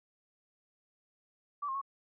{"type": "tone with pitch steps", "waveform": "sine", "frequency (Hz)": [1156, 1068, 1101], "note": ["D6", "C6", "C#6"], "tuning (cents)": [-28, 35, -12], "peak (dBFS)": -33, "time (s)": [1.62, 1.815], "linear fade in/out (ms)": 10, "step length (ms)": 65, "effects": []}